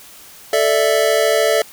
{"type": "chord", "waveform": "square", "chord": "A suspended fourth", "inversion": "none", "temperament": "just", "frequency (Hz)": [440, 586.7, 660], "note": ["A4", "D5", "E5"], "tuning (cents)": [0, -2, 2], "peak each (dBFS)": -18, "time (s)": [0.53, 1.62], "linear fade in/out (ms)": 2, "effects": ["white hiss -41 dBFS RMS until 1.72 s"]}